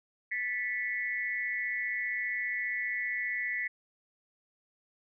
sine tone with amplitude modulation, 1975.5 Hz, B6, in tune, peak -26 dBFS, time 0.31-3.68 s, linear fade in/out 10 ms, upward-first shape sine, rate 215 Hz, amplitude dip 100%, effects none

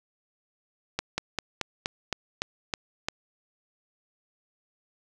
slowing click train, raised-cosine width 0.2 ms, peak -10 dBFS, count 9, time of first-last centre 0.99-3.085 s, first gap 190 ms, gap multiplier 1.09, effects none

